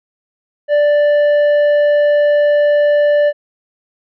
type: tone with tanh clipping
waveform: sine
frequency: 587.3 Hz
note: D5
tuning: in tune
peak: -10 dBFS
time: 0.68-3.33 s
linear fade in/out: 50 ms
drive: 7 dB
effects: none